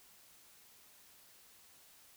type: silence
effects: white hiss -62 dBFS RMS until 2.16 s